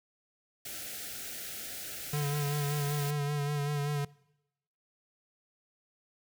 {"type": "band-stop noise", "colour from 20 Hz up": "white", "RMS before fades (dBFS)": -41, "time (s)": [0.65, 3.11], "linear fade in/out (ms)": 5, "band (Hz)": [810, 1300], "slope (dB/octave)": 96}
{"type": "tone with vibrato", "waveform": "square", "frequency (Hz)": 145.3, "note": "D3", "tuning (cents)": -18, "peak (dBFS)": -30, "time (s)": [2.13, 4.05], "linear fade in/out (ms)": 5, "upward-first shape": "sine", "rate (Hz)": 5.2, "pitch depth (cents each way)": 34}
{"effects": ["noise-tail reverb RT60 0.9 s tail -23 dB re dry"]}